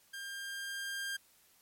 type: tone with level ramp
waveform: sawtooth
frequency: 1600 Hz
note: G6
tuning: 35 cents sharp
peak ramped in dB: -38 to -32 dBFS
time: 0.13-1.17 s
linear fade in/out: 10 ms
effects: white hiss -66 dBFS RMS until 1.61 s + MP3 64 kbps